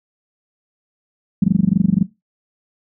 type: tone bursts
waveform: sine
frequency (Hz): 192.5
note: G3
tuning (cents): -31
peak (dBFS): -8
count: 15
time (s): 1.42-2.029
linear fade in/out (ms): 5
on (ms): 21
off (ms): 21
effects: noise-tail reverb RT60 0.2 s tail -17 dB re dry